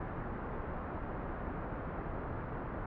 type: low-pass noise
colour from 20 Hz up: pink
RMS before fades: -40 dBFS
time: 0-2.86 s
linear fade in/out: 5 ms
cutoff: 1500 Hz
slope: 24 dB/octave
effects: none